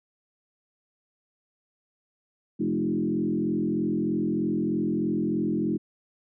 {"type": "tone with frequency modulation", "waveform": "sine", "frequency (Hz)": 264.1, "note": "C4", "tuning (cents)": 16, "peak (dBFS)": -23, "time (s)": [2.59, 5.78], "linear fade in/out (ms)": 20, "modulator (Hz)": 43.2, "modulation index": 2.1, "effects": []}